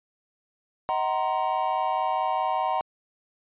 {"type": "chord", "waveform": "triangle", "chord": "C half-diminished seventh", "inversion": "first", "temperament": "just", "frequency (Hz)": [627.9, 753.5, 941.9, 1046.5], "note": ["Eb5", "Gb5", "Bb5", "C6"], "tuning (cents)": [16, 31, 18, 0], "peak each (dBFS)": [-30, -25, -26, -29], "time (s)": [0.89, 2.81], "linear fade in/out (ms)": 0, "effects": ["resampled to 8000 Hz"]}